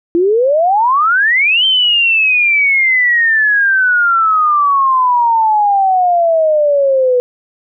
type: exponential two-way sweep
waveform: sine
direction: up then down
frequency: 332 to 3136 to 490.3 Hz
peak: -8 dBFS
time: 0.15-7.2 s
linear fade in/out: 0 ms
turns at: 1.65 s
effects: none